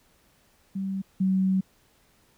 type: tone pair in turn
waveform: sine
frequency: 193 / 189.36 Hz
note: G3 / F#3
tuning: -27 / +40 cents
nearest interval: unison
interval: 33 cents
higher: first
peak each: -27 / -20 dBFS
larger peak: second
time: 0.75-1.02 / 1.2-1.61 s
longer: second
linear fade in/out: 10 ms
effects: pink hiss -63 dBFS RMS until 2.37 s